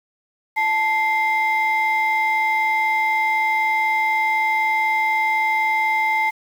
sine tone pair together, 876 / 2093 Hz, A5 / C7, -8 / 0 cents, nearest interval octave + minor third, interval 1508 cents, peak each -18 dBFS, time 0.56-6.31 s, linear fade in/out 20 ms, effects tanh soft clip ceiling -12 dBFS + 7-bit

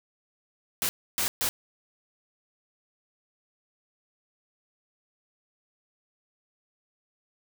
white noise bursts at uneven times, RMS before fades -27 dBFS, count 3, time 0.82-0.89 / 1.18-1.28 / 1.41-1.49 s, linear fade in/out 0 ms, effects none

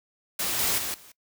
white noise with level steps, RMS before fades -28 / -25 / -31 / -50 dBFS, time 0.39-1.12 s, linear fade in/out 5 ms, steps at 0.59 / 0.78 / 0.94 s, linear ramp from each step 2 ms, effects noise-tail reverb RT60 0.1 s tail -22 dB re dry

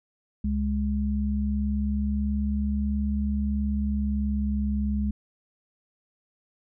sine tone pair together, 69.3 / 207.7 Hz, C#2 / G#3, 0 / 0 cents, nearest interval octave + perfect fifth, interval 1900 cents, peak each -26 / -26 dBFS, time 0.44-5.11 s, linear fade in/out 5 ms, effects none

